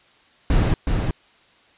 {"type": "noise with echo", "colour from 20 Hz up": "brown", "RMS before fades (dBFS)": -17, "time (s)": [0.5, 0.74], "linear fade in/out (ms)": 2, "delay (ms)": 370, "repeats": 1, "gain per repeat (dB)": -4, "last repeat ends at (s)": 1.11, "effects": ["white hiss -55 dBFS RMS until 1.77 s", "resampled to 8000 Hz"]}